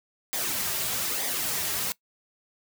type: noise with flanger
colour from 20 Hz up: white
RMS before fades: -29 dBFS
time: 0.33-1.92 s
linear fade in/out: 0 ms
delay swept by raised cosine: 0.71 to 4.01 ms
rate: 1.1 Hz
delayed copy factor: -0.55
effects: noise-tail reverb RT60 0.1 s tail -21 dB re dry